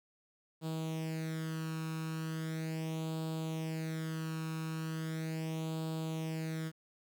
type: tone with flanger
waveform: sawtooth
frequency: 160 Hz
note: D#3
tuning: 49 cents sharp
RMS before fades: -38 dBFS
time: 0.61-6.72 s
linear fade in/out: 50 ms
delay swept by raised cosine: 0.25 to 0.76 ms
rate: 0.38 Hz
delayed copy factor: +0.7
effects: 11-bit